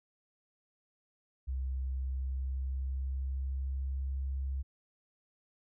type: tone with pitch glide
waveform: sine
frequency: 65.41 to 67.25 Hz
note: C2 to C2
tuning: 0 to +48 cents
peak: -32 dBFS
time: 1.47-4.63 s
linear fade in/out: 20 ms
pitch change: +48 cents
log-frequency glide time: 1.9-4.19 s
effects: none